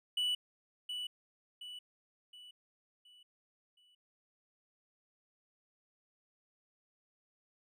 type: tone with echo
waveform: triangle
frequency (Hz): 2960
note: F#7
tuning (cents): 0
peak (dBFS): -29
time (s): 0.17-0.35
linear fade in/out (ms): 5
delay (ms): 720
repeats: 5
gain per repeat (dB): -7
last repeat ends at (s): 3.95
effects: none